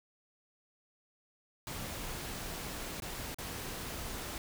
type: noise with dropouts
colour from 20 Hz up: pink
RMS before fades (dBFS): -41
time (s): 1.67-4.38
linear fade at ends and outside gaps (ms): 1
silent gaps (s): 3.001-3.021 / 3.345-3.385
effects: none